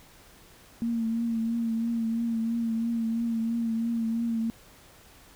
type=tone with vibrato; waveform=sine; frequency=229.3 Hz; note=A#3; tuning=28 cents flat; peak=-25 dBFS; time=0.82-4.5 s; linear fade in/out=0 ms; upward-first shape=triangle; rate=3 Hz; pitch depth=41 cents each way; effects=pink hiss -54 dBFS RMS until 5.35 s